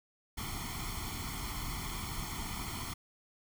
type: noise with comb filter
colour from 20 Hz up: pink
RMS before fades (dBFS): -39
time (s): 0.37-2.94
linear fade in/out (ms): 10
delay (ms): 0.92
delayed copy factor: +0.9
effects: none